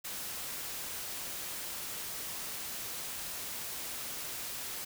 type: noise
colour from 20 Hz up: white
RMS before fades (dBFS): -40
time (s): 0.04-4.85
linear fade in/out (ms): 10
effects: none